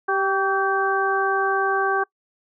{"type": "harmonic tone with a mistuned harmonic", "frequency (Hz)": 390, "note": "G4", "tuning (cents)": -9, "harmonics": [1, 2, 3, 4], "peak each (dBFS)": [-24, -24, -24, -24], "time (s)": [0.08, 2.04], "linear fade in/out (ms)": 10, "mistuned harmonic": 3, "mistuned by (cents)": -40, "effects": ["noise-tail reverb RT60 0.1 s tail -24 dB re dry"]}